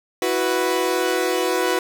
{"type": "chord", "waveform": "sawtooth", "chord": "E suspended second", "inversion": "none", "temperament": "equal", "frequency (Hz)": [329.6, 370, 493.9], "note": ["E4", "F#4", "B4"], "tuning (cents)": [0, 0, 0], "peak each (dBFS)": [-22, -18, -19], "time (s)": [0.22, 1.79], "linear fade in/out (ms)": 2, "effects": []}